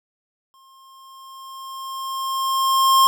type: tone with exponential growth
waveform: square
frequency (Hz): 1066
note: C6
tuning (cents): +32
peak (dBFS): -11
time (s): 0.54-3.07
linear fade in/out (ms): 0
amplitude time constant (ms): 550
effects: none